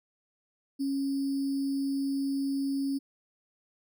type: tone with sample-and-hold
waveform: sine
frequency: 275 Hz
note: C#4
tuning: 14 cents flat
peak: -27 dBFS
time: 0.79-2.99 s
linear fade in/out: 20 ms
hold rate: 4900 Hz
effects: none